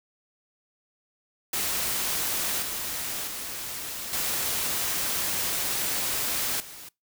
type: noise with level steps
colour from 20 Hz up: white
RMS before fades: -28 / -32 / -35 / -28 / -43 dBFS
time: 1.53-6.89 s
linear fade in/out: 5 ms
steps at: 2.62 / 3.27 / 4.13 / 6.6 s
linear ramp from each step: 2 ms
effects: noise-tail reverb RT60 0.2 s tail -24 dB re dry